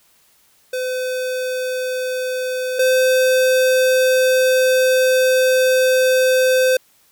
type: tone pair in turn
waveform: square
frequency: 509 / 514.6 Hz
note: C5 / C5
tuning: -48 / -29 cents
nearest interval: unison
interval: 19 cents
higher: second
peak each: -21 / -13 dBFS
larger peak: second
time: 0.73-2.79 / 2.79-6.77 s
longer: second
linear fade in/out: 5 ms
effects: white hiss -56 dBFS RMS until 7.11 s